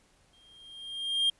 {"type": "tone with exponential growth", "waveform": "triangle", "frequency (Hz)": 3209, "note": "G7", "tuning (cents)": 40, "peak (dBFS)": -20, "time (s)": [0.33, 1.3], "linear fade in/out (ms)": 5, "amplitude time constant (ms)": 210, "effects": ["pink hiss -65 dBFS RMS until 1.39 s", "resampled to 24000 Hz"]}